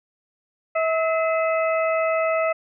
harmonic tone with a mistuned harmonic, 646 Hz, E5, 35 cents flat, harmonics 1 / 2 / 3 / 4, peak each -20 / -26 / -30 / -32 dBFS, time 0.75-2.53 s, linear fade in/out 10 ms, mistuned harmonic 3, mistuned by +86 cents, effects none

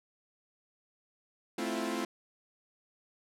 sawtooth chord, F major seventh, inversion first, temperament equal with one note detuned, 218.9 / 261.6 / 329.6 / 349.2 Hz, A3 / C4 / E4 / F4, -9 / 0 / 0 / 0 cents, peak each -34 dBFS, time 1.58-2.05 s, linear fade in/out 5 ms, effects low-pass 12000 Hz 12 dB/octave

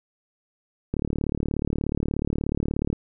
click train, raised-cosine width 3 ms, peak -12 dBFS, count 74, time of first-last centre 0.94-2.929 s, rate 36.7 Hz, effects none

